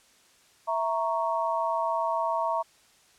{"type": "chord", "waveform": "sine", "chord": "A# diminished", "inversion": "second", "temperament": "equal", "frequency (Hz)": [659.3, 932.3, 1108.7], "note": ["E5", "A#5", "C#6"], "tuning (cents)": [0, 0, 0], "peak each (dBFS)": [-29, -28, -31], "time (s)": [0.67, 2.63], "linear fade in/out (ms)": 20, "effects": ["white hiss -60 dBFS RMS until 3.18 s", "low-pass 9000 Hz 12 dB/octave"]}